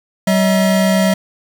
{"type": "tone pair together", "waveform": "square", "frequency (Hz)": [190.9, 641.4], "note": ["G3", "E5"], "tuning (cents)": [-46, -48], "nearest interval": "octave + major sixth", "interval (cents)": 2098, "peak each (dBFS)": [-13, -17], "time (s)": [0.27, 1.14], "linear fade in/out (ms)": 5, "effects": ["8-bit"]}